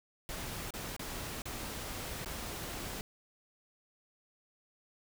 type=noise with dropouts; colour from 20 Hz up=pink; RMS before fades=-41 dBFS; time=0.29-3.01 s; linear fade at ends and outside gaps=1 ms; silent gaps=0.706-0.738 / 0.965-0.994 / 1.42-1.455 / 2.247-2.259 s; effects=none